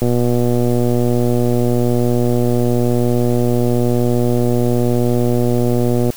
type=click train; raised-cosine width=2 ms; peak=-4 dBFS; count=737; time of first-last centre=0.02-6.103 s; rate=121 Hz; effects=white hiss -37 dBFS RMS until 6.16 s